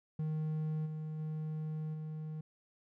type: tone with level steps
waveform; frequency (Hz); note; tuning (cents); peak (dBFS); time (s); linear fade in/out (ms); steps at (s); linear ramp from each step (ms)
triangle; 155.56; D#3; 0; -31 / -36 / -34 / -37; 0.19-2.41; 5; 0.85 / 1.18 / 1.93; 20
effects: none